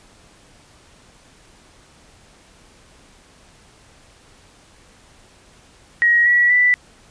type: tone with pitch steps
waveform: sine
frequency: 1895 / 1934.8 / 1975.5 Hz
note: A#6 / B6 / B6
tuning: +28 / -36 / 0 cents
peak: -11 dBFS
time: 6.02-6.74 s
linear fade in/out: 0 ms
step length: 240 ms
effects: pink hiss -50 dBFS RMS until 7.1 s + resampled to 22050 Hz